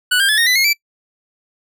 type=tone with pitch steps; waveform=25% pulse; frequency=1480 / 1595.4 / 1719.8 / 1853.9 / 1998.5 / 2154 / 2322 Hz; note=F#6 / G6 / A6 / A#6 / B6 / C7 / D7; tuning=0 / +30 / -40 / -10 / +20 / +50 / -20 cents; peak=-8 dBFS; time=0.11-0.733 s; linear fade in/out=10 ms; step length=89 ms; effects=noise-tail reverb RT60 0.1 s tail -24 dB re dry